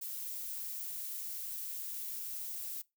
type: noise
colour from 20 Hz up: violet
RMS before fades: -41 dBFS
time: 0.01-2.82 s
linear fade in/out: 10 ms
effects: noise-tail reverb RT60 0.2 s tail -21 dB re dry